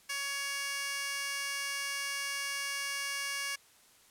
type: tone with high-pass filter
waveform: 15% pulse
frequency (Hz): 560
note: C#5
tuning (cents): +18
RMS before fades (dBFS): -36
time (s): 0.09-3.56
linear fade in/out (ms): 10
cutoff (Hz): 2300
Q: 0.8
effects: white hiss -62 dBFS RMS until 4.1 s + low-pass 12000 Hz 12 dB/octave